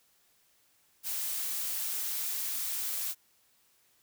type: noise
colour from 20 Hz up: blue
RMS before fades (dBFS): -34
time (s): 1.03-3.15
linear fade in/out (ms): 50
effects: white hiss -68 dBFS RMS until 4.02 s